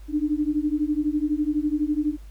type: beating tone pair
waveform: sine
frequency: 293.7 / 305.7 Hz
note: D4 / D#4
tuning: 0 / -30 cents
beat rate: 12 Hz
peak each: -24 dBFS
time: 0.08-2.17 s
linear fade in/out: 50 ms
effects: added 50 Hz sine -39 dBFS peak until 2.3 s + pink hiss -58 dBFS RMS until 2.3 s